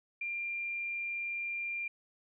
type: tone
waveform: sine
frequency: 2387 Hz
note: D7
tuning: 28 cents sharp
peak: -34 dBFS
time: 0.21-1.88 s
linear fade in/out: 5 ms
effects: none